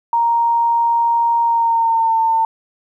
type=tone with pitch glide; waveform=sine; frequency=933 to 901.2 Hz; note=A#5 to A5; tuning=+1 to +41 cents; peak=-12 dBFS; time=0.13-2.45 s; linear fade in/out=2 ms; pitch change=-60 cents; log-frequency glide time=1.43-2.15 s; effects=9-bit